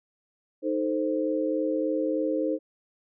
sine chord, A diminished, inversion second, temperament equal, 311.1 / 440 / 523.3 Hz, Eb4 / A4 / C5, 0 / 0 / 0 cents, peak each -27 / -31 / -28 dBFS, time 0.62-2.59 s, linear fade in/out 50 ms, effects none

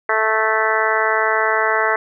harmonic tone, 219.3 Hz, A3, 6 cents flat, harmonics 2 / 3 / 4 / 5 / 6 / 7 / 8 / 9, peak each -23 / -23 / -23 / -23 / -23 / -23 / -23 / -23 dBFS, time 0.09-1.96 s, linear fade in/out 2 ms, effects none

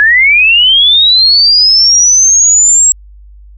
sine linear sweep, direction up, 1661.2 to 7650 Hz, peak -3 dBFS, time 0-2.92 s, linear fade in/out 0 ms, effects added 50 Hz sine -32 dBFS peak until 3.57 s

